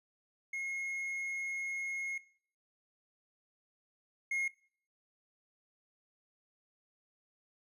triangle tone pair in turn, 2159 / 2151 Hz, C#7 / C7, -46 / +47 cents, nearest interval unison, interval 7 cents, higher first, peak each -34 / -30 dBFS, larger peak second, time 0.53-2.18 / 4.31-4.48 s, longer first, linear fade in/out 5 ms, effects noise-tail reverb RT60 0.5 s tail -19 dB re dry + resampled to 32000 Hz

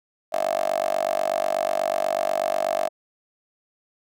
10% pulse tone with high-pass filter, 48.17 Hz, G1, 30 cents flat, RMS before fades -24 dBFS, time 0.32-2.89 s, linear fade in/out 20 ms, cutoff 640 Hz, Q 9.8, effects none

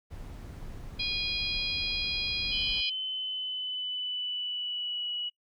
brown noise, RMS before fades -42 dBFS, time 0.1-2.82 s, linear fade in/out 20 ms
harmonic tone, 819 Hz, G#5, 24 cents flat, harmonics 3 / 4 / 5 / 6, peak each -33 / -34 / -35 / -36 dBFS, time 0.99-2.9 s, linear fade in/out 10 ms
sine tone with pitch glide, 3062 to 2930 Hz, G7 to F#7, -41 to -18 cents, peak -31 dBFS, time 2.51-5.3 s, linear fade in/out 20 ms, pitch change -77 cents, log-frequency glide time 2.81-5.09 s
effects noise-tail reverb RT60 0.1 s tail -24 dB re dry

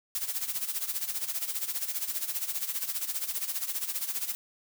blue noise with tremolo, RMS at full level -30 dBFS, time 0.15-4.35 s, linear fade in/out 0 ms, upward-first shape sine, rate 15 Hz, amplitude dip 75%, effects none

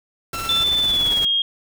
pink noise with tremolo, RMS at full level -29 dBFS, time 0.33-1.25 s, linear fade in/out 2 ms, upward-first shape triangle, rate 18 Hz, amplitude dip 55%
sawtooth tone, 1344 Hz, E6, 33 cents sharp, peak -23 dBFS, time 0.33-0.64 s, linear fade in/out 10 ms
sine tone with pitch glide, 3520 to 3247 Hz, A7 to G#7, 0 to -40 cents, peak -16 dBFS, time 0.49-1.42 s, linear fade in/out 2 ms, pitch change -140 cents, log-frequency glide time 0.82-1.28 s
effects none

